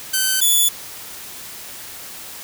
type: tone pair in turn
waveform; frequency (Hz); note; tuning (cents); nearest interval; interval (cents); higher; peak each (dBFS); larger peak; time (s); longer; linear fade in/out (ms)
5% pulse; 1536 / 3448; G6 / A7; -36 / -36; octave + major second; 1400; second; -5; neither; 0.13-0.41 / 0.41-0.69; neither; 10
effects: white hiss -35 dBFS RMS until 2.43 s